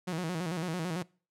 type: tone with vibrato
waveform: sawtooth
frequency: 170.8 Hz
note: F3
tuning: 38 cents flat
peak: -28 dBFS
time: 0.07-1.03 s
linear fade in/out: 10 ms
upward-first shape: square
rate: 9 Hz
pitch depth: 110 cents each way
effects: noise-tail reverb RT60 0.4 s tail -24 dB re dry + low-pass 11000 Hz 12 dB/octave